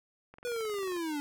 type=click train; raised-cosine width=0.5 ms; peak=-35 dBFS; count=15; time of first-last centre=0.34-0.965 s; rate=22.4 Hz
type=linear sweep; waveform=square; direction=down; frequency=491.2 to 283.7 Hz; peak=-33 dBFS; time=0.45-1.2 s; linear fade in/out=0 ms
effects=none